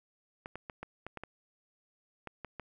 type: clicks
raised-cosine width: 0.5 ms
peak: -26 dBFS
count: 10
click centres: 0.459 / 0.556 / 0.698 / 0.83 / 1.066 / 1.173 / 1.236 / 2.273 / 2.447 / 2.597 s
effects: 11-bit